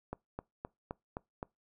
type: click train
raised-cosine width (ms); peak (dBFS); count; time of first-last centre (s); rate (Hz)
1; -24; 6; 0.13-1.429; 3.85
effects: noise-tail reverb RT60 0.2 s tail -24 dB re dry